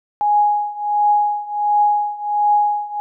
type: tone with tremolo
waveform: sine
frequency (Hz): 830.6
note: G#5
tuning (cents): 0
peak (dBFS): -10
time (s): 0.21-3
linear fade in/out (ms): 0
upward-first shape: triangle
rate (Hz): 1.4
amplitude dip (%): 90
effects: none